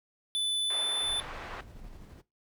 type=tone with pitch glide; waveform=square; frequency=3495 to 3519 Hz; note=A7 to A7; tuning=-12 to 0 cents; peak=-28 dBFS; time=0.35-1.2 s; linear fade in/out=0 ms; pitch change=+12 cents; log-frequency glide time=0.64-0.86 s
type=band-pass noise; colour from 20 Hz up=pink; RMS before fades=-43 dBFS; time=0.7-1.61 s; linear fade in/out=2 ms; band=600 to 2100 Hz; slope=12 dB/octave
type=noise with tremolo; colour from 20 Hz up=brown; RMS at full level=-46 dBFS; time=1.01-2.22 s; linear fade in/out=20 ms; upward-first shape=square; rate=12 Hz; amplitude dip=25%
effects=noise-tail reverb RT60 0.2 s tail -18 dB re dry